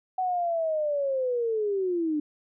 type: linear sweep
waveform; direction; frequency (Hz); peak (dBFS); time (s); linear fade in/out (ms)
sine; down; 752 to 292.9; -24; 0.18-2.2; 5
effects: none